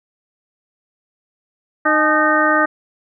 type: harmonic tone with a mistuned harmonic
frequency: 307.5 Hz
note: D#4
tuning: 20 cents flat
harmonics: 1 / 2 / 3 / 4 / 5 / 6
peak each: -20 / -19 / -23 / -17 / -18 / -20 dBFS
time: 1.85-2.66 s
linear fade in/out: 10 ms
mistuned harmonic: 3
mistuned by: -120 cents
effects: none